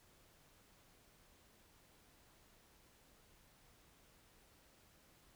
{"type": "silence", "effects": ["pink hiss -68 dBFS RMS until 5.35 s"]}